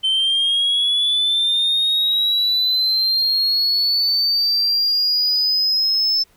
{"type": "linear sweep", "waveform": "sine", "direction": "up", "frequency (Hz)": [3082, 5274], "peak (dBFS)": -13, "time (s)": [0.03, 6.24], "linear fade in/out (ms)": 20, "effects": ["tanh soft clip ceiling -13 dBFS", "pink hiss -57 dBFS RMS until 6.36 s"]}